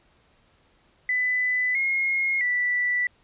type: tone with pitch steps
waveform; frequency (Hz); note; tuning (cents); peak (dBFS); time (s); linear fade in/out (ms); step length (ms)
sine; 1999 / 2152 / 1968; B6 / C7 / B6; +20 / +48 / -7; -21; 1.09-3.07; 2; 660
effects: pink hiss -62 dBFS RMS until 3.23 s + resampled to 8000 Hz